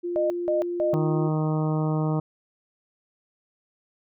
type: tone with pitch glide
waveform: sine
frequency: 349.2 to 347 Hz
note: F4 to F4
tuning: 0 to -11 cents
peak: -26 dBFS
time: 0.03-1.29 s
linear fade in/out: 20 ms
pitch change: -11 cents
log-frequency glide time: 0.74-1.08 s
type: tone bursts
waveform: sine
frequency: 612 Hz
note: D#5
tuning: 29 cents flat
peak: -21 dBFS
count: 3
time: 0.16-0.94 s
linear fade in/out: 0 ms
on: 140 ms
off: 180 ms
type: harmonic tone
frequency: 155.3 Hz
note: D#3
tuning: 3 cents flat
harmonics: 1 / 2 / 3 / 4 / 5 / 6 / 7 / 8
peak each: -23 / -29 / -33 / -35 / -37 / -39 / -40 / -41 dBFS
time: 0.93-2.2 s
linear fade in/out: 5 ms
effects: none